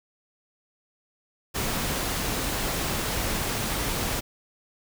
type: noise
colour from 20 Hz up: pink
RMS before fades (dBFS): -28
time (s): 1.54-4.21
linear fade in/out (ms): 20
effects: none